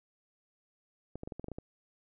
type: clicks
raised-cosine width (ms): 2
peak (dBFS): -27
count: 9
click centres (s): 1.156 / 1.234 / 1.275 / 1.322 / 1.396 / 1.443 / 1.484 / 1.517 / 1.585
effects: none